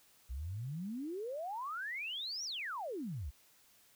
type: exponential two-way sweep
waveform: sine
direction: up then down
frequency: 58.27 to 5920 to 58.27 Hz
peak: -38 dBFS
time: 0.29-3.31 s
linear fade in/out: 20 ms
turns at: 2.44 s
effects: white hiss -66 dBFS RMS until 3.95 s